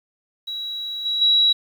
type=tone with level steps; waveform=sine; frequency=3887 Hz; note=B7; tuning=28 cents flat; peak=-26 / -20 / -13 dBFS; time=0.47-1.53 s; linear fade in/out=10 ms; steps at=1.05 / 1.21 s; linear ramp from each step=10 ms; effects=8-bit